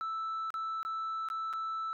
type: tone with dropouts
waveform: sine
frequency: 1318.5 Hz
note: E6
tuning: in tune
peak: -31 dBFS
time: 0.01-1.93 s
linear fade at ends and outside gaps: 0 ms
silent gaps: 0.504-0.541 / 0.83-0.85 / 1.287-1.301 / 1.529-1.535 s
effects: tanh soft clip ceiling -32 dBFS